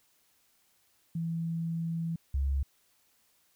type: tone pair in turn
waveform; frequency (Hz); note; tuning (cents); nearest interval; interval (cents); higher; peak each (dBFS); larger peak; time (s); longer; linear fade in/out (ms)
sine; 165.6 / 68.67; E3 / C#2; +8 / -16; octave + minor third; 1524; first; -30 / -26; second; 1.15-2.16 / 2.34-2.63; first; 5
effects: white hiss -69 dBFS RMS until 3.55 s